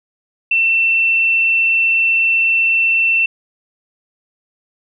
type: tone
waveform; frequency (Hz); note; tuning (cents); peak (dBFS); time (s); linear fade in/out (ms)
sine; 2688; E7; +33; -11; 0.51-3.26; 5
effects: none